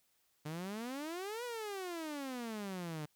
sawtooth exponential two-way sweep, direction up then down, 147 to 496.5 to 147 Hz, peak -36 dBFS, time 0.45-3.06 s, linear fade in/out 10 ms, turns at 1.44 s, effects white hiss -75 dBFS RMS until 3.15 s

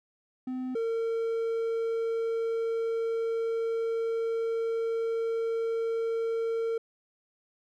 triangle tone pair in turn, 255.8 / 455.8 Hz, C4 / A#4, -39 / -39 cents, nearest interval minor seventh, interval 1000 cents, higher second, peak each -29 / -25 dBFS, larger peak second, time 0.47-0.75 / 0.75-6.78 s, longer second, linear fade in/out 5 ms, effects none

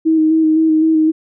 sine tone with vibrato, 316.8 Hz, D#4, 31 cents sharp, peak -9 dBFS, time 0.05-1.12 s, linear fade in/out 20 ms, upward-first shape square, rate 3.9 Hz, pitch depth 19 cents each way, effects none

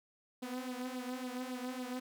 sawtooth tone with flanger, 252.3 Hz, B3, 37 cents sharp, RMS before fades -41 dBFS, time 0.42-2 s, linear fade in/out 10 ms, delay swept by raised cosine 0.22 to 4.22 ms, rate 3.6 Hz, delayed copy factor +0.7, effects none

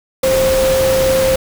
sine tone in noise, 527 Hz, C5, 12 cents sharp, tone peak -11 dBFS, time 0.23-1.36 s, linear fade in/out 5 ms, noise pink, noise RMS -20 dBFS, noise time 0.23-1.36 s, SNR +6 dB, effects none

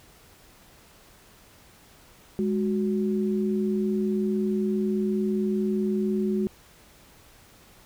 sine tone pair together, 207.7 / 370 Hz, G#3 / F#4, 0 / 0 cents, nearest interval minor seventh, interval 1000 cents, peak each -24 / -27 dBFS, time 2.39-6.47 s, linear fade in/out 0 ms, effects pink hiss -54 dBFS RMS until 7.85 s

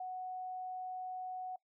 sine tone, 740 Hz, F#5, in tune, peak -39 dBFS, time 0-1.56 s, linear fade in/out 5 ms, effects noise-tail reverb RT60 0.1 s tail -21 dB re dry

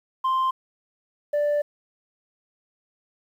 sine tone pair in turn, 1046.5 / 587.3 Hz, C6 / D5, 0 / 0 cents, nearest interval minor seventh, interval 1000 cents, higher first, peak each -17 dBFS, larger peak neither, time 0.24-0.51 / 1.33-1.62 s, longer second, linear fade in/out 10 ms, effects tanh soft clip ceiling -19 dBFS + 9-bit

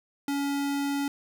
square tone, 281.7 Hz, C#4, 28 cents sharp, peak -27 dBFS, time 0.28-1.08 s, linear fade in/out 2 ms, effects 11-bit

